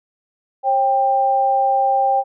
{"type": "tone pair together", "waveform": "sine", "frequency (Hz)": [540.6, 790], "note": ["C#5", "G5"], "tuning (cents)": [-44, 13], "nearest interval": "perfect fifth", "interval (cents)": 657, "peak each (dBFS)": [-21, -14], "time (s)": [0.63, 2.24], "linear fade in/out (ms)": 50, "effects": []}